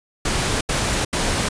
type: noise bursts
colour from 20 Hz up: pink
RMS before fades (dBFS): -21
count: 3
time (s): 0.25-1.488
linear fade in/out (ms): 5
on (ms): 360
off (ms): 79
effects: resampled to 22050 Hz